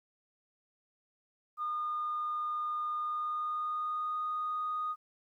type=tone with pitch glide; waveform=sine; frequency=1219 to 1237.4 Hz; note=D#6 to D#6; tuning=-36 to -10 cents; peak=-31 dBFS; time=1.57-4.96 s; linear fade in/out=50 ms; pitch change=+26 cents; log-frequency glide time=2.96-4.25 s; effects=tanh soft clip ceiling -27 dBFS + 12-bit